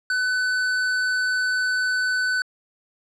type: tone with tanh clipping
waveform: sine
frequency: 1504 Hz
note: F#6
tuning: 28 cents sharp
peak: -22 dBFS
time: 0.1-2.42 s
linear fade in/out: 2 ms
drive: 18 dB
effects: low-pass 7000 Hz 12 dB/octave